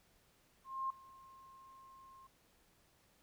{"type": "tone with ADSR envelope", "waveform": "sine", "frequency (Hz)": 1064, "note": "C6", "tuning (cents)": 29, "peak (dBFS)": -34, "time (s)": [0.64, 2.27], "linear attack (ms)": 260, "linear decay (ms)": 5, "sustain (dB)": -22, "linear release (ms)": 6, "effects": ["pink hiss -71 dBFS RMS until 3.22 s"]}